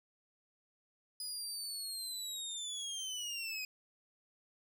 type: linear sweep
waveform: 25% pulse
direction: down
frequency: 4978 to 2489 Hz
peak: -35 dBFS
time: 1.2-3.65 s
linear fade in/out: 2 ms
effects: none